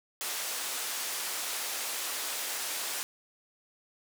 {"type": "band-pass noise", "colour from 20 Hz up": "white", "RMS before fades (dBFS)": -35, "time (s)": [0.21, 3.03], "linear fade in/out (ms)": 0, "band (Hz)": [430, 12000], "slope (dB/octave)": 12, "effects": []}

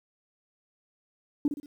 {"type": "tone with echo", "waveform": "sine", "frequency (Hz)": 290, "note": "D4", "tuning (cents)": -22, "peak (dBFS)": -20, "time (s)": [1.45, 1.48], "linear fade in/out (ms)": 2, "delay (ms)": 60, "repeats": 3, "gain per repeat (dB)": -8, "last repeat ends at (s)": 1.66, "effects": ["tanh soft clip ceiling -16 dBFS", "10-bit"]}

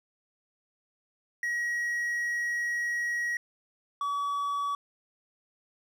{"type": "tone pair in turn", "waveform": "triangle", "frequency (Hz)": [1904, 1138.9], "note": ["A#6", "C#6"], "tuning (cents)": [36, 46], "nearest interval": "major sixth", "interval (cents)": 890, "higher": "first", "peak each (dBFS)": -26, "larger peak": "neither", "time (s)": [[1.43, 3.37], [4.01, 4.75]], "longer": "first", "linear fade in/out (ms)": 2, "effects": []}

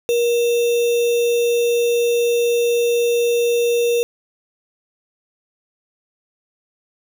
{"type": "tone with sample-and-hold", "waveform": "sine", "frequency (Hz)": 474.1, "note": "A#4", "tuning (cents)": 29, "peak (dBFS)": -14, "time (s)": [0.09, 4.03], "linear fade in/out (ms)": 0, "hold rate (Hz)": 3150, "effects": []}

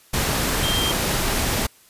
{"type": "tone in noise", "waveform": "sine", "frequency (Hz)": 3179, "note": "G7", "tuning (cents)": 24, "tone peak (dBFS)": -23, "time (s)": [0.63, 0.92], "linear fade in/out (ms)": 10, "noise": "pink", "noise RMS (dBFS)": -22, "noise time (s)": [0.13, 1.67], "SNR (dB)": -4, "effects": ["white hiss -53 dBFS RMS until 1.89 s", "resampled to 32000 Hz"]}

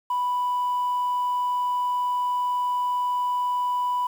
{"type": "tone", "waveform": "sine", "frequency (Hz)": 987.8, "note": "B5", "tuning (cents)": 0, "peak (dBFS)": -20, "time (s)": [0.1, 4.07], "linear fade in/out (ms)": 5, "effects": ["tanh soft clip ceiling -20 dBFS", "8-bit"]}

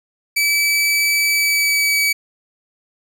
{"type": "tone with pitch glide", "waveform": "sawtooth", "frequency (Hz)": [2302, 2281], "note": ["D7", "C#7"], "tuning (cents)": [-35, 49], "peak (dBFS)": -11, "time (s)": [0.36, 2.13], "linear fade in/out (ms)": 10, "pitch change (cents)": -16, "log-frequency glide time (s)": [1.26, 2], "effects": []}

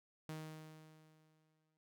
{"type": "tone with exponential decay", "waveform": "sawtooth", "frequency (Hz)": 156.6, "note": "D#3", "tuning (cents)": 11, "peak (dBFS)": -39, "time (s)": [0.29, 1.77], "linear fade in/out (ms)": 0, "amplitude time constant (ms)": 320, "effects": []}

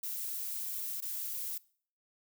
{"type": "noise with dropouts", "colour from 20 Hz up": "violet", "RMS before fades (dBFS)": -38, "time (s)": [0.03, 1.58], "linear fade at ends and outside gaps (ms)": 5, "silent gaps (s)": [1.006, 1.022], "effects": ["noise-tail reverb RT60 0.5 s tail -22 dB re dry"]}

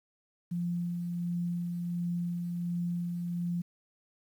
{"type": "tone with tremolo", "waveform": "sine", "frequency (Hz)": 173.8, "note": "F3", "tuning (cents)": -8, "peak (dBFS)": -29, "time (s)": [0.51, 3.62], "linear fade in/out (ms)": 10, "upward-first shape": "sine", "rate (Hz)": 1.4, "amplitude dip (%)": 30, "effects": ["10-bit"]}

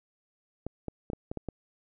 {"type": "clicks", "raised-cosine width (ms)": 2, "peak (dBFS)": -21, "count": 7, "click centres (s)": [0.666, 0.883, 1.101, 1.133, 1.315, 1.373, 1.487], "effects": []}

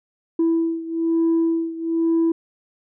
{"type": "beating tone pair", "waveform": "sine", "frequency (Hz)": [329.6, 330.7], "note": ["E4", "E4"], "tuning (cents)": [0, 6], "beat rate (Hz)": 1.1, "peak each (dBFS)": [-18, -21], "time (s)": [0.39, 2.32], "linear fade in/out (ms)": 5, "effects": ["tanh soft clip ceiling -13 dBFS"]}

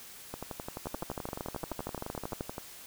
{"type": "two click trains", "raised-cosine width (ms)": 1, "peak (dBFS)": [-21, -23], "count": [21, 27], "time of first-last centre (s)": [[0.87, 2.408], [0.34, 2.581]], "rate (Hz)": [13, 11.6], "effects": ["white hiss -49 dBFS RMS until 2.86 s"]}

